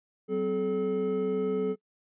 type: tone cluster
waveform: triangle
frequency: 190.2 / 258.4 / 429.7 Hz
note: F#3 / C4 / A4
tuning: +48 / -21 / -41 cents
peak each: -31 / -33 / -25 dBFS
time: 0.28-1.76 s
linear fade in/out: 50 ms
effects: noise-tail reverb RT60 0.1 s tail -24 dB re dry + resampled to 8000 Hz